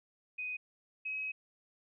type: tone pair in turn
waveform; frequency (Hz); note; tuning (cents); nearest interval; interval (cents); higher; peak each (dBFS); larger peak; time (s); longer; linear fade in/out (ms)
sine; 2499 / 2549; D#7 / D#7; +7 / +41; unison; 34; second; -36 / -35; second; 0.38-0.57 / 1.05-1.32; second; 10
effects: none